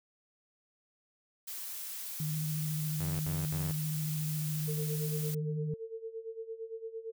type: noise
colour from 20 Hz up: blue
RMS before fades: -41 dBFS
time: 1.47-5.35 s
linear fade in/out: 10 ms
type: tone with vibrato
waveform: sine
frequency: 154 Hz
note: D#3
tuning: 17 cents flat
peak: -32 dBFS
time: 2.2-5.74 s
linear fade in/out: 2 ms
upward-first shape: square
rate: 14 Hz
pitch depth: 17 cents each way
type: tone bursts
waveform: sawtooth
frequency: 87.31 Hz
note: F2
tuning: in tune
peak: -34 dBFS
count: 3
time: 3-3.71 s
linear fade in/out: 0 ms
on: 190 ms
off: 70 ms
type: tone with tremolo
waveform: sine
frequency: 450 Hz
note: A4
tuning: 39 cents sharp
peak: -36 dBFS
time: 4.67-7.12 s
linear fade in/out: 20 ms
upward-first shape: sine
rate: 8.8 Hz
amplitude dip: 80%
effects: none